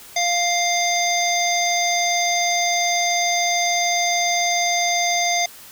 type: harmonic tone with a mistuned harmonic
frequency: 698.5 Hz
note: F5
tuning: in tune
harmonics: 1 / 3 / 5 / 7 / 9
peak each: -21 / -23 / -27 / -27 / -24 dBFS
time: 0.16-5.46 s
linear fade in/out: 5 ms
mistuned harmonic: 5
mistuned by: +48 cents
effects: white hiss -42 dBFS RMS until 5.71 s